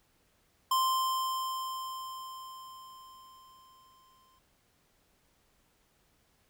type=tone with exponential decay; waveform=square; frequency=1044 Hz; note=C6; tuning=4 cents flat; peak=-25 dBFS; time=0.71-4.39 s; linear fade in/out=5 ms; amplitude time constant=800 ms; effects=pink hiss -70 dBFS RMS until 6.49 s